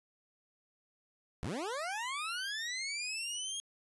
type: linear sweep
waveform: 20% pulse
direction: up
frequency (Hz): 56.5 to 3284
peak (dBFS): -31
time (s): 1.43-3.6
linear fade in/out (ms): 0
effects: resampled to 24000 Hz